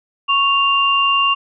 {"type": "tone pair together", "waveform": "sine", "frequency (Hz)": [1108.9, 2790], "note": ["C#6", "F7"], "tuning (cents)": [0, -2], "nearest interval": "octave + major third", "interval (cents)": 1598, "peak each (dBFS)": -15, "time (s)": [0.28, 1.35], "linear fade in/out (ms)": 20, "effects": []}